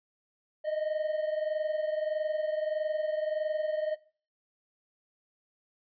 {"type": "tone pair together", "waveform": "triangle", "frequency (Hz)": [613.4, 635], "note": ["D#5", "D#5"], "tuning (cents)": [-25, 35], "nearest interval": "minor second", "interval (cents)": 60, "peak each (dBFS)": [-28, -33], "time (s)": [0.64, 3.96], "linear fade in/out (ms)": 20, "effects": ["noise-tail reverb RT60 0.4 s tail -19 dB re dry", "resampled to 11025 Hz"]}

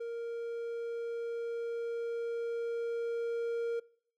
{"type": "tone with level ramp", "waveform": "triangle", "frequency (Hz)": 466.2, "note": "A#4", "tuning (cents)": 0, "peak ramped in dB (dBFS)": [-34, -29], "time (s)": [0, 3.8], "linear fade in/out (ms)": 10, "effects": ["noise-tail reverb RT60 0.6 s tail -23 dB re dry"]}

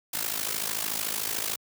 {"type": "noise with amplitude modulation", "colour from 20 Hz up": "white", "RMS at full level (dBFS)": -27, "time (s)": [0.13, 1.56], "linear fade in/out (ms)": 10, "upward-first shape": "sine", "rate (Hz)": 53.5, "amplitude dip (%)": 80, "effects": ["high-pass 100 Hz 12 dB/octave"]}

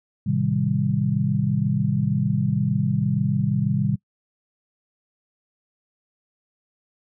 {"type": "chord", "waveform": "sine", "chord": "A half-diminished seventh", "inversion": "none", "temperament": "just", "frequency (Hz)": [110, 132, 158.4, 198], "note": ["A2", "C3", "Eb3", "G3"], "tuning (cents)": [0, 16, 31, 18], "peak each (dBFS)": [-27, -23, -25, -24], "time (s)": [0.26, 3.96], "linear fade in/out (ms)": 10, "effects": ["noise-tail reverb RT60 0.1 s tail -24 dB re dry"]}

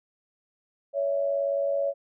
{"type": "tone pair together", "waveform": "sine", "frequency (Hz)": [561.1, 659.3], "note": ["C#5", "E5"], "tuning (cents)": [21, 0], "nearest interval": "minor third", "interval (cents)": 279, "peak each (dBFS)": [-24, -31], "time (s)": [0.93, 1.94], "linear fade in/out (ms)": 50, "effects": []}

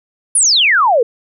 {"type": "exponential sweep", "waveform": "sine", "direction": "down", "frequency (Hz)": [10548, 440], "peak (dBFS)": -8, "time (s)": [0.35, 1.03], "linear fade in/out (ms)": 5, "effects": []}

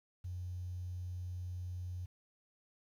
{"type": "tone", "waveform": "sine", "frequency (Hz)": 90, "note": "F#2", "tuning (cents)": -47, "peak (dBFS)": -39, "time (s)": [0.24, 2.06], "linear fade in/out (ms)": 10, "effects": ["11-bit"]}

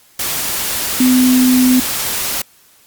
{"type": "tone in noise", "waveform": "sine", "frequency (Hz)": 253.9, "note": "B3", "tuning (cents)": 48, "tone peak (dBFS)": -8, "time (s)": [1, 1.8], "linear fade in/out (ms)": 5, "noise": "white", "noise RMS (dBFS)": -19, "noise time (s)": [0.19, 2.42], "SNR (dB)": 8, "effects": ["white hiss -49 dBFS RMS until 2.86 s", "Opus 48 kbps"]}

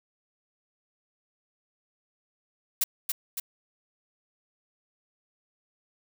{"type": "noise with echo", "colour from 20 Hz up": "blue", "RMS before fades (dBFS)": -24, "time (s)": [2.81, 2.84], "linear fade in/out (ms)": 5, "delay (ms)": 280, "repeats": 2, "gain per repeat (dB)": -4, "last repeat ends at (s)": 3.4, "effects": []}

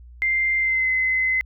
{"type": "tone with pitch glide", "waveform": "sine", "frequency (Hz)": [2093, 2046], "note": ["C7", "C7"], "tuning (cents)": [0, -39], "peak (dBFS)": -18, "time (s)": [0.22, 1.41], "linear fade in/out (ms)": 0, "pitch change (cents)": -39, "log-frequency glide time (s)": [0.58, 0.89], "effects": ["added 60 Hz sine -41 dBFS peak until 1.45 s"]}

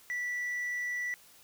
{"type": "tone", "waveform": "sine", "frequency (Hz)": 1961, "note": "B6", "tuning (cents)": -13, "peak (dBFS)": -29, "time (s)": [0.1, 1.14], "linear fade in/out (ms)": 0, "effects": ["tanh soft clip ceiling -31 dBFS", "white hiss -58 dBFS RMS until 1.43 s"]}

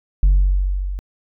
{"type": "tone with level ramp", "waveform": "sine", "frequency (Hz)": 47, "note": "F#1", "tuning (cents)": 28, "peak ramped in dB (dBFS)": [-6, -23], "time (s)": [0.23, 0.99], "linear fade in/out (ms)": 0, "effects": ["tanh soft clip ceiling -8 dBFS"]}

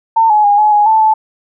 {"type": "tone with pitch steps", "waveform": "sine", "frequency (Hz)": [902, 846, 817, 848, 832, 880, 871], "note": ["A5", "G#5", "G#5", "G#5", "G#5", "A5", "A5"], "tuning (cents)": [43, 32, -29, 36, 3, 0, -18], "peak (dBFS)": -6, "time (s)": [0.16, 1.14], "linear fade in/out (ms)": 10, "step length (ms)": 140, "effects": []}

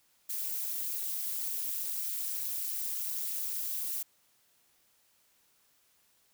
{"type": "noise with amplitude modulation", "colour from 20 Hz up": "violet", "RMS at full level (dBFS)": -31, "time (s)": [0.29, 4.03], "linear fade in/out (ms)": 10, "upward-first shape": "sine", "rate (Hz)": 245, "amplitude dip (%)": 95, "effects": ["white hiss -69 dBFS RMS until 6.33 s"]}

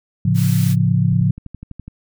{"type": "chord", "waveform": "sine", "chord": "A augmented", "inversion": "none", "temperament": "equal", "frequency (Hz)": [110, 138.59, 174.61], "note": ["A2", "C#3", "E#3"], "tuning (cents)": [0, 0, 0], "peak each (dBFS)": -17, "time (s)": [0.25, 1.31], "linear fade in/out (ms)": 5}
{"type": "high-pass noise", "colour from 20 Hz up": "white", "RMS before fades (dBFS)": -31, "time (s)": [0.34, 0.76], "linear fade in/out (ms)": 50, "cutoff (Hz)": 1200, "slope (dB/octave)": 12}
{"type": "click train", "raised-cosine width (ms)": 5, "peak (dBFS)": -20, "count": 10, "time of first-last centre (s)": [1.13, 1.88], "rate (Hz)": 12}
{"effects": []}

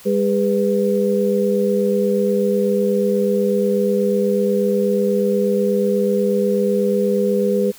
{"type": "tone cluster", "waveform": "sine", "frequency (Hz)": [201.7, 407.8, 496], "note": ["G3", "G#4", "B4"], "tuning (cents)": [50, -32, 7], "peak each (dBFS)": -19, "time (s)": [0.05, 7.72], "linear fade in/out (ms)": 20, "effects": ["white hiss -43 dBFS RMS until 7.78 s"]}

